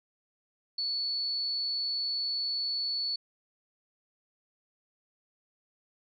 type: tone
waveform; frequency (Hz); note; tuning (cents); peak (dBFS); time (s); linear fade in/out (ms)
sine; 4435; C#8; 0; -29; 0.78-3.16; 5
effects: none